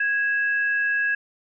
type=tone pair together; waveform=sine; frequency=1653.5 / 2637 Hz; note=G#6 / E7; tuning=-8 / 0 cents; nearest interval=minor sixth; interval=808 cents; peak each=-20 / -32 dBFS; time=0-1.15 s; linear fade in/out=5 ms; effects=none